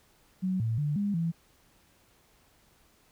sine tone with pitch steps, 186.4 / 112.8 / 147.5 / 203 / 166.3 Hz, F#3 / A2 / D3 / G#3 / E3, +13 / +44 / +8 / -39 / +16 cents, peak -26 dBFS, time 0.42-1.32 s, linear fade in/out 20 ms, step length 180 ms, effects pink hiss -64 dBFS RMS until 3.11 s

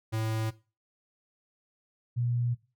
square / sine tone pair in turn, 110.7 / 120.55 Hz, A2 / B2, +11 / -41 cents, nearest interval minor second, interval 148 cents, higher second, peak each -29 / -26 dBFS, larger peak second, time 0.12-0.51 / 2.16-2.55 s, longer neither, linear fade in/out 20 ms, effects noise-tail reverb RT60 0.3 s tail -17 dB re dry

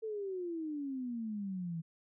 sine exponential sweep, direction down, 449.3 to 160.5 Hz, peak -36 dBFS, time 0.02-1.82 s, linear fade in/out 20 ms, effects none

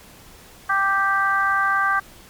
harmonic tone, 392 Hz, G4, in tune, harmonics 2 / 3 / 4 / 5, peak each -26 / -20 / -20 / -31 dBFS, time 0.69-2 s, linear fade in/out 10 ms, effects pink hiss -46 dBFS RMS until 2.29 s + MP3 96 kbps

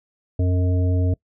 harmonic tone, 90.5 Hz, F#2, 38 cents flat, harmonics 1 / 3 / 5 / 7, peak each -17 / -27 / -31 / -34 dBFS, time 0.39-1.14 s, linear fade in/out 5 ms, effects noise-tail reverb RT60 0.1 s tail -23 dB re dry

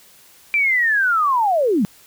sine linear sweep, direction down, 2372 to 174.2 Hz, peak -14 dBFS, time 0.54-1.85 s, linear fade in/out 0 ms, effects white hiss -49 dBFS RMS until 2.06 s

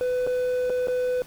triangle tone with dropouts, 500 Hz, B4, 21 cents sharp, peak -20 dBFS, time 0.01-1.22 s, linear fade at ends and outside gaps 0 ms, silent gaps 0.266-0.273 / 0.697-0.702 / 0.872-0.883 s, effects pink hiss -48 dBFS RMS until 1.26 s

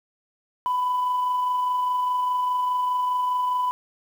sine tone with amplitude modulation, 997 Hz, B5, 16 cents sharp, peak -18 dBFS, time 0.66-3.71 s, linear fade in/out 0 ms, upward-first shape sine, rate 24.9 Hz, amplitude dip 30%, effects tanh soft clip ceiling -18 dBFS + 8-bit

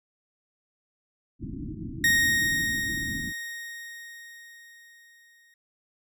white low-pass noise, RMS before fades -36 dBFS, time 1.39-3.33 s, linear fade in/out 50 ms, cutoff 330 Hz, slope 96 dB/octave
40% pulse tone with exponential decay, 1864.7 Hz, A#6, in tune, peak -17 dBFS, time 2.04-5.54 s, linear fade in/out 2 ms, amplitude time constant 760 ms
effects none

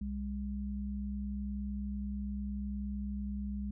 sine tone pair together, 64 / 203.2 Hz, C2 / G#3, -38 / -38 cents, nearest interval octave + minor sixth, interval 2000 cents, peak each -38 / -37 dBFS, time 0.01-3.71 s, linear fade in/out 5 ms, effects none

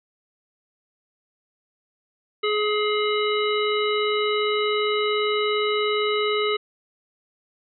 harmonic tone with a mistuned harmonic, 421.3 Hz, G#4, 25 cents sharp, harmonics 1 / 3 / 5 / 7 / 9, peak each -22 / -27 / -29 / -30 / -32 dBFS, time 2.43-6.57 s, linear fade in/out 10 ms, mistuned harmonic 9, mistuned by +33 cents, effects none

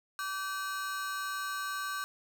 45% pulse ring-modulated tone, 1350 Hz, E6, 41 cents sharp, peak -31 dBFS, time 0.19-2.04 s, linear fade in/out 0 ms, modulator 194 Hz, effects none

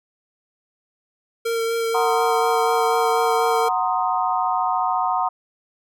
square tone with vibrato, 458.2 Hz, A#4, 30 cents flat, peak -21 dBFS, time 1.45-3.69 s, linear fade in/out 10 ms, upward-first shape sine, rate 4.1 Hz, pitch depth 13 cents each way
sine chord, C half-diminished seventh, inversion second, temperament equal, 740 / 932.3 / 1046.5 / 1244.5 Hz, Gb5 / Bb5 / C6 / Eb6, 0 / 0 / 0 / 0 cents, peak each -22 / -24 / -25 / -26 dBFS, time 1.94-5.29 s, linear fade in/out 10 ms
effects none

